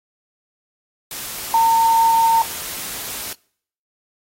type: tone in noise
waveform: sine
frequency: 910 Hz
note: A#5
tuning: 42 cents flat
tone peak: -11 dBFS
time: 1.54-2.42 s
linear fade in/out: 2 ms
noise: white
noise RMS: -29 dBFS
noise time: 1.11-3.33 s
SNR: +15 dB
effects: noise-tail reverb RT60 0.6 s tail -25 dB re dry + AAC 48 kbps